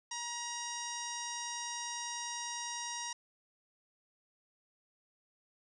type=harmonic tone with a mistuned harmonic; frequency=950 Hz; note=A#5; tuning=33 cents sharp; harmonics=1 / 2 / 3 / 4 / 5 / 6 / 7 / 8 / 9 / 10; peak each=-43 / -47 / -49 / -48 / -51 / -42 / -50 / -54 / -56 / -56 dBFS; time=0.11-3.13 s; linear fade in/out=5 ms; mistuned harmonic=10; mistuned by=-39 cents; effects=none